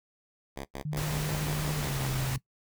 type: tone bursts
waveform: 5% pulse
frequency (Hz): 69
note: C#2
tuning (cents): -7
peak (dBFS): -25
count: 9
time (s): 0.56-2.081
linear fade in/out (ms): 10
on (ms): 89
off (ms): 90
type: tone with pitch glide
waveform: sine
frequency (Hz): 151.1 to 131.54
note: D3 to C3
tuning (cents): +50 to +10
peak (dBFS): -30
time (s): 0.85-2.38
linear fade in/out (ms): 5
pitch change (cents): -240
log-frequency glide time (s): 1.75-2.06
type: noise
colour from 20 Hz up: pink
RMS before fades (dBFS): -35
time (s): 0.97-2.36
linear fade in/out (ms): 0
effects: noise-tail reverb RT60 0.1 s tail -19 dB re dry

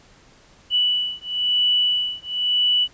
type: beating tone pair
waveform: sine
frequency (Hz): 2960 / 2960.99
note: F#7 / F#7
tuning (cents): 0 / +1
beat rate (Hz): 0.99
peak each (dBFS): -21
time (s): 0.7-2.88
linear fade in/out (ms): 50
effects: pink hiss -52 dBFS RMS until 2.93 s + resampled to 16000 Hz

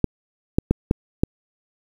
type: clicks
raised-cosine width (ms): 3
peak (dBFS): -3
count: 5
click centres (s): 0.043 / 0.585 / 0.71 / 0.911 / 1.235
effects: 7-bit

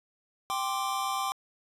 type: chord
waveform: square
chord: G suspended fourth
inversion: none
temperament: equal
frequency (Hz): 784 / 1046.5 / 1174.7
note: G5 / C6 / D6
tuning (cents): 0 / 0 / 0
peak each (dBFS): -34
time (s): 0.5-1.32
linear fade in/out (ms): 0
effects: resampled to 32000 Hz + 9-bit

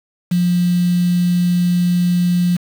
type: tone with quantisation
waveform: sine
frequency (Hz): 176.7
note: F3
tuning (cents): +21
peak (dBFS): -12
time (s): 0.31-2.57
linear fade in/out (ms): 10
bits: 5
effects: none

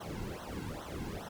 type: noise with flanger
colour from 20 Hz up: brown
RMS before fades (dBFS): -41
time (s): 0-1.29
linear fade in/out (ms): 10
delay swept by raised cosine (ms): 0.41 to 1.71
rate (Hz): 2.4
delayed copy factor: -1
effects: none

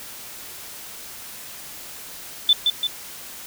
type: tone with echo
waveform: sine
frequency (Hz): 3520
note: A7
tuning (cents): 0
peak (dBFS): -11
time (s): 2.49-2.53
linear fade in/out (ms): 2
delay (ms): 170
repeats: 2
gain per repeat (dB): -4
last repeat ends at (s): 2.87
effects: white hiss -38 dBFS RMS until 3.46 s

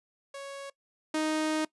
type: tone pair in turn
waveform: sawtooth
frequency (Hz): 554.4 / 311.1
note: C#5 / D#4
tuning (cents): 0 / 0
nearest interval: minor seventh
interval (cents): 1000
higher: first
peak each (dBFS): -35 / -23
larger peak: second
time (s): 0.34-0.7 / 1.14-1.65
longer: second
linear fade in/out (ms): 5
effects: noise-tail reverb RT60 0.1 s tail -21 dB re dry + resampled to 24000 Hz

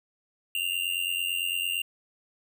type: tone with amplitude modulation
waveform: square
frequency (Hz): 2794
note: F7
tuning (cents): 0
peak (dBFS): -24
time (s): 0.55-1.82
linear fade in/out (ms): 2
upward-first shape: sine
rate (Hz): 88.9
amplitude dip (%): 80
effects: none

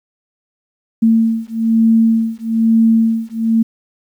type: beating tone pair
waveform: sine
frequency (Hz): 225.1 / 226.2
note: A3 / A3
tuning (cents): +40 / +48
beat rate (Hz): 1.1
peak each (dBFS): -13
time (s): 1.02-3.63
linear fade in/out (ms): 10
effects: 8-bit

